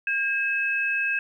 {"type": "tone pair together", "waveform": "sine", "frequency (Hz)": [1614.1, 2583], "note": ["G#6", "E7"], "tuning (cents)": [-50, -36], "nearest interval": "minor sixth", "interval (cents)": 814, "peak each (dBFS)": -25, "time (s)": [0.07, 1.19], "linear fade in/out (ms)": 2, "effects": ["10-bit"]}